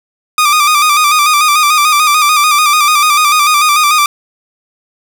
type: tone with vibrato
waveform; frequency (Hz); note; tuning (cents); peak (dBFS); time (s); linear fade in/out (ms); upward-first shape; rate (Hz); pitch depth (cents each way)
sawtooth; 1204; D6; +43; -3; 0.38-4.06; 2; square; 6.8; 48
effects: none